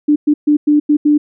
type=tone bursts at uneven times; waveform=sine; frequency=296.5 Hz; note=D4; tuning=17 cents sharp; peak=-7 dBFS; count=6; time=0.08-0.16 / 0.27-0.34 / 0.47-0.57 / 0.67-0.8 / 0.89-0.97 / 1.05-1.18 s; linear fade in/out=10 ms; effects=none